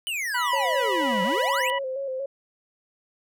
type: exponential two-way sweep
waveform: square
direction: down then up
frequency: 3058 to 180 to 3058 Hz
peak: -27 dBFS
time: 0.07-1.7 s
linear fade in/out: 0 ms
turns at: 1.23 s
type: harmonic tone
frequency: 979 Hz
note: B5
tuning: 15 cents flat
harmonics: 1 / 2 / 3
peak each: -26 / -29 / -33 dBFS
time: 0.34-1.79 s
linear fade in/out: 10 ms
type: tone with vibrato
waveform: sine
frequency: 535 Hz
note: C5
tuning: 38 cents sharp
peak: -27 dBFS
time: 0.53-2.26 s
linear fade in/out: 5 ms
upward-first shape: square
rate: 4.2 Hz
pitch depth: 48 cents each way
effects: none